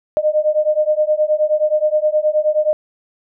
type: beating tone pair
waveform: sine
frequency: 606 / 615.5 Hz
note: D#5 / D#5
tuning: -46 / -19 cents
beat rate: 9.5 Hz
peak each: -16 dBFS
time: 0.17-2.73 s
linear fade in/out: 0 ms
effects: none